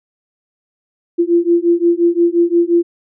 sine beating tone pair, 340.1 / 345.8 Hz, F4 / F4, -46 / -17 cents, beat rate 5.7 Hz, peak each -13 dBFS, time 1.18-2.83 s, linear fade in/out 20 ms, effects none

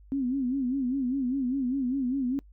sine tone with vibrato, 261 Hz, C4, 4 cents flat, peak -25 dBFS, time 0.12-2.39 s, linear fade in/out 0 ms, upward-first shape sine, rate 5 Hz, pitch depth 120 cents each way, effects noise-tail reverb RT60 0.1 s tail -25 dB re dry + added 50 Hz sine -50 dBFS peak until 2.52 s

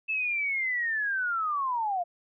sine linear sweep, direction down, 2637 to 676 Hz, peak -26 dBFS, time 0.08-2.04 s, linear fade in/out 20 ms, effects none

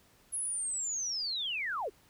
sine linear sweep, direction down, 10800 to 329.6 Hz, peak -32 dBFS, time 0.32-1.9 s, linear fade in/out 20 ms, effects pink hiss -64 dBFS RMS until 2.09 s

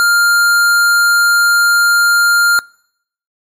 square tone, 1400 Hz, F6, 4 cents sharp, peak -9 dBFS, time 0-2.59 s, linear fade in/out 0 ms, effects noise-tail reverb RT60 0.7 s tail -25 dB re dry + MP3 64 kbps

